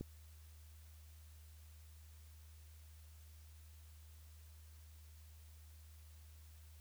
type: click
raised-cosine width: 3 ms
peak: -30 dBFS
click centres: 0.01 s
effects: added 77 Hz sine -56 dBFS peak until 6.8 s + white hiss -68 dBFS RMS until 6.8 s